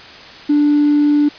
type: tone with hard clipping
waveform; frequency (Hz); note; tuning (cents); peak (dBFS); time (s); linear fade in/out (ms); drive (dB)
sine; 293.7; D4; 0; -10; 0.49-1.29; 10; 1
effects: white hiss -36 dBFS RMS until 1.38 s + resampled to 11025 Hz